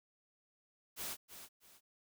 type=noise with echo; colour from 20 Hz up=white; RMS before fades=-42 dBFS; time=0.96-1.17 s; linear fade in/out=50 ms; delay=320 ms; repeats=2; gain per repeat=-10 dB; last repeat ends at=1.81 s; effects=none